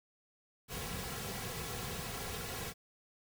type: noise with comb filter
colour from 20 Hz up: pink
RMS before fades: -41 dBFS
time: 0.68-2.74 s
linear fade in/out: 50 ms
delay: 3.3 ms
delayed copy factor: -0.65
effects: none